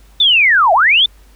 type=linear two-way sweep; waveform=sine; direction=down then up; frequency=3606 to 630 to 3606 Hz; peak=-7 dBFS; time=0.2-1.06 s; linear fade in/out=5 ms; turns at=0.73 s; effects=added 50 Hz sine -42 dBFS peak until 1.35 s + pink hiss -51 dBFS RMS until 1.35 s